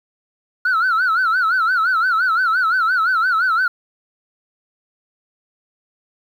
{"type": "tone with vibrato", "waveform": "sine", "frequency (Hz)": 1407, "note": "F6", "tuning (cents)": 12, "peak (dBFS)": -12, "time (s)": [0.65, 3.68], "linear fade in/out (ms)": 5, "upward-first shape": "sine", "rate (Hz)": 5.8, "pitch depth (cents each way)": 150, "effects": ["tanh soft clip ceiling -12 dBFS", "8-bit"]}